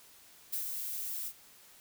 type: noise with ADSR envelope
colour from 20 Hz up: violet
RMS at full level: -34 dBFS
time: 0.52-1.33 s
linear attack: 16 ms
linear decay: 87 ms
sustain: -4 dB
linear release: 62 ms
effects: white hiss -58 dBFS RMS until 1.8 s